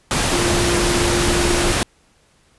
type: tone in noise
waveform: sine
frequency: 349.2 Hz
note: F4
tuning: in tune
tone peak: -20 dBFS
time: 0.33-1.72 s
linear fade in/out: 0 ms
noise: pink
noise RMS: -18 dBFS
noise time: 0.11-1.83 s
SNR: -5 dB
effects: pink hiss -57 dBFS RMS until 2.58 s + resampled to 24000 Hz